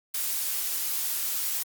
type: noise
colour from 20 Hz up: blue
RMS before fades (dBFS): -29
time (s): 0.14-1.63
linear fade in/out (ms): 5
effects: Opus 48 kbps